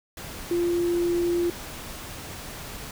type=tone in noise; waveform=sine; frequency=346.3 Hz; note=F4; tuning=15 cents flat; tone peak=-21 dBFS; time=0.51-1.5 s; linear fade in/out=2 ms; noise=pink; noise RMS=-38 dBFS; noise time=0.17-2.91 s; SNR=+14 dB; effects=none